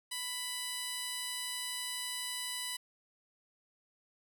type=tone with band-pass filter; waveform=15% pulse; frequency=992 Hz; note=B5; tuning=7 cents sharp; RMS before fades=-39 dBFS; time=0.11-2.77 s; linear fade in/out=10 ms; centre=9200 Hz; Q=0.68; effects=none